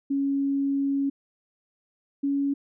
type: tone pair in turn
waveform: sine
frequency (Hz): 277.2 / 279.9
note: C#4 / C#4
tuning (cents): 0 / +17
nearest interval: unison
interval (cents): 17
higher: second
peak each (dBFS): -22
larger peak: neither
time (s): 0.1-1.1 / 2.23-2.54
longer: first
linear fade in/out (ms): 10
effects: none